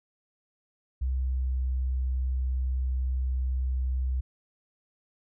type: tone with pitch glide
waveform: sine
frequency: 64.6 to 64.12 Hz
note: C2 to C2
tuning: -21 to -34 cents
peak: -25 dBFS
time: 1.01-4.21 s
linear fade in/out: 10 ms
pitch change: -13 cents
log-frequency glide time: 1.12-1.7 s
effects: none